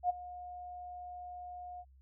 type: tone with ADSR envelope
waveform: sine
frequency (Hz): 717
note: F5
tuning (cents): +45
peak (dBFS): -25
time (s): 0.03-1.85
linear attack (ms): 65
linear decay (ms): 17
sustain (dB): -18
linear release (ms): 52
effects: added 66 Hz sine -58 dBFS peak until 2.01 s